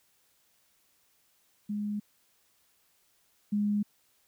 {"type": "tone pair in turn", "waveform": "sine", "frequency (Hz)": [207.7, 206.7], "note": ["G#3", "G#3"], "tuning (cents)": [0, -8], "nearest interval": "unison", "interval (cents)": 8, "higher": "first", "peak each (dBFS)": [-30, -25], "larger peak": "second", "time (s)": [[1.69, 2], [3.52, 3.83]], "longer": "neither", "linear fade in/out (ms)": 10, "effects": ["white hiss -69 dBFS RMS until 4.27 s"]}